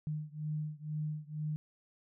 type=beating tone pair; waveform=sine; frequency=151.6 / 153.7 Hz; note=D#3 / D#3; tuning=-45 / -21 cents; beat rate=2.1 Hz; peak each=-38 / -39 dBFS; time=0.07-1.56 s; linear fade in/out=0 ms; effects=none